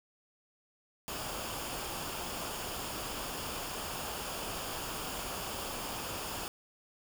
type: noise with comb filter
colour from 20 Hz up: pink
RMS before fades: -39 dBFS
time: 1.08-6.48 s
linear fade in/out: 0 ms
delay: 0.5 ms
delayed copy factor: -0.5
effects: none